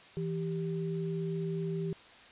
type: tone pair together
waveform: sine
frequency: 164.29 / 392 Hz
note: E3 / G4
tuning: -6 / 0 cents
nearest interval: octave + minor third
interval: 1506 cents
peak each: -33 / -36 dBFS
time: 0.17-1.93 s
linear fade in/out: 0 ms
effects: white hiss -54 dBFS RMS until 2.31 s + resampled to 8000 Hz